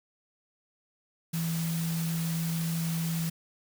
sine tone in noise, 164.81 Hz, E3, in tune, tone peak -28 dBFS, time 1.33-3.3 s, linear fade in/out 10 ms, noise white, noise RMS -39 dBFS, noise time 1.33-3.3 s, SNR +8 dB, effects none

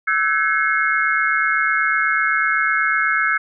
sine tone cluster, 1315 / 1526 / 1674 / 2161 Hz, E6 / G6 / G#6 / C#7, -5 / -47 / +13 / -45 cents, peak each -21 dBFS, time 0.07-3.38 s, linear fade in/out 10 ms, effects none

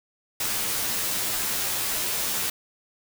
white noise with comb filter, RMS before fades -27 dBFS, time 0.4-2.5 s, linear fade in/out 5 ms, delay 12 ms, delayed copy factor -1, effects none

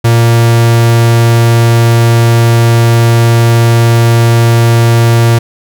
45% pulse tone, 116.54 Hz, A#2, in tune, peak -4 dBFS, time 0.04-5.39 s, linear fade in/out 10 ms, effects none

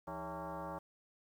sine tone with frequency modulation, 170 Hz, F3, 46 cents flat, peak -40 dBFS, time 0.07-0.79 s, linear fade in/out 10 ms, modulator 243 Hz, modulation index 4.3, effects 11-bit

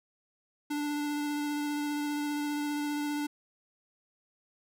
square tone with vibrato, 293.7 Hz, D4, in tune, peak -31 dBFS, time 0.7-3.27 s, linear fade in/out 10 ms, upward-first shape triangle, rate 15 Hz, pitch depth 14 cents each way, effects none

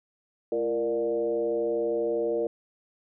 sine tone with frequency modulation, 466.2 Hz, A#4, in tune, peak -24 dBFS, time 0.52-2.47 s, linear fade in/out 2 ms, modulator 125 Hz, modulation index 0.99, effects none

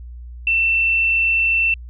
sine tone, 2683 Hz, E7, 30 cents sharp, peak -14 dBFS, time 0.47-1.74 s, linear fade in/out 2 ms, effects added 60 Hz sine -32 dBFS peak until 1.89 s

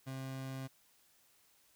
30% pulse tone, 132.8 Hz, C3, 26 cents sharp, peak -38 dBFS, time 0.06-0.68 s, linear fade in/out 20 ms, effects white hiss -69 dBFS RMS until 1.75 s

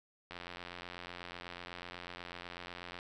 click train, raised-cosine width 0.3 ms, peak -28 dBFS, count 237, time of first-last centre 0.31-2.989 s, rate 88.1 Hz, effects none

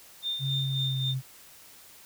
sine tone with tremolo, 3618 Hz, A7, 48 cents sharp, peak -27 dBFS, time 0.22-1.15 s, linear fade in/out 50 ms, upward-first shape sine, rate 3.7 Hz, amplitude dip 60%
sine tone with pitch glide, 136 to 131.44 Hz, C#3 to C3, -33 to +8 cents, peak -27 dBFS, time 0.39-1.22 s, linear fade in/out 50 ms, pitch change -59 cents, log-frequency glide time 0.58-1.03 s
effects tanh soft clip ceiling -17 dBFS + white hiss -52 dBFS RMS until 2.05 s

